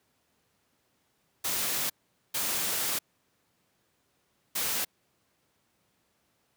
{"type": "noise bursts at uneven times", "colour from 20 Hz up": "white", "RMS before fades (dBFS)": -30, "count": 3, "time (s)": [[1.44, 1.9], [2.34, 2.99], [4.55, 4.85]], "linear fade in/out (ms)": 10, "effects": ["pink hiss -72 dBFS RMS until 6.56 s", "high-pass 100 Hz 12 dB/octave"]}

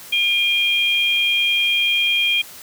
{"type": "tone pair together", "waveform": "sine", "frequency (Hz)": [2411, 3221], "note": ["D7", "G7"], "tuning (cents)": [45, 46], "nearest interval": "perfect fourth", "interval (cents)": 501, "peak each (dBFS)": -18, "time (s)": [0.12, 2.42], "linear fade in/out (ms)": 10, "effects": ["white hiss -39 dBFS RMS until 2.62 s"]}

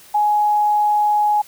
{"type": "tone", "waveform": "sine", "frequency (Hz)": 837, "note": "G#5", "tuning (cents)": 13, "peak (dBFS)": -13, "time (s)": [0.14, 1.42], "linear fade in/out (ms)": 10, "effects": ["white hiss -45 dBFS RMS until 1.47 s"]}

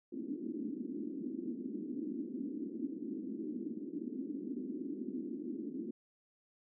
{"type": "band-pass noise", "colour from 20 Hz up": "white", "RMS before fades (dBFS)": -41, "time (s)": [0.12, 5.91], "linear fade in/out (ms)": 5, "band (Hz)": [220, 330], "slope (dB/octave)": 48, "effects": []}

